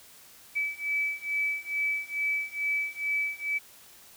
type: beating tone pair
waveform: sine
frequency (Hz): 2298 / 2300.3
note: D7 / D7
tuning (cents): -38 / -37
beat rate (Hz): 2.3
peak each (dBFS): -31 / -30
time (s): 0.55-3.59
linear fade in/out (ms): 20
effects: white hiss -53 dBFS RMS until 4.16 s